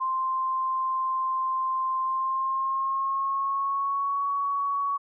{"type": "tone with pitch glide", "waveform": "sine", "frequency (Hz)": [1046.5, 1121.6], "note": ["C6", "C#6"], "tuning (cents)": [0, 20], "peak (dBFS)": -24, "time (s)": [0, 4.98], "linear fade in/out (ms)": 20, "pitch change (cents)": 120, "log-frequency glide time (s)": [2.01, 4.24], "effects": []}